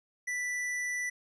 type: tone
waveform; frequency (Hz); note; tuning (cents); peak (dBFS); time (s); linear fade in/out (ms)
square; 1975.5; B6; 0; -32; 0.27-1.1; 10
effects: resampled to 22050 Hz